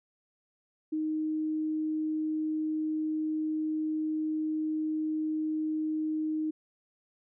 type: tone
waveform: sine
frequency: 311.1 Hz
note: D#4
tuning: in tune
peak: -28 dBFS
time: 0.92-6.51 s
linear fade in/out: 10 ms
effects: none